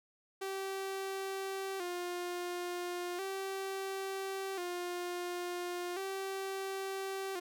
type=tone with vibrato; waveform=sawtooth; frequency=370 Hz; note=F#4; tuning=in tune; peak=-33 dBFS; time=0.41-7.4 s; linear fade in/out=10 ms; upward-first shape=square; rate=0.36 Hz; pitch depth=77 cents each way; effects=none